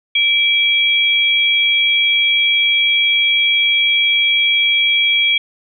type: tone pair together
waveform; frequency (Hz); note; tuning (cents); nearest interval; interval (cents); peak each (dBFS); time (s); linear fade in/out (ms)
sine; 2332 / 3298; D7 / G#7; -13 / -13; tritone; 600; -14; 0.15-5.38; 5
effects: none